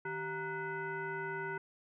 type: tone with frequency modulation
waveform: sine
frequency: 932.3 Hz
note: A#5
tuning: in tune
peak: -36 dBFS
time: 0.05-1.58 s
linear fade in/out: 5 ms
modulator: 544 Hz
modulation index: 1.6
effects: none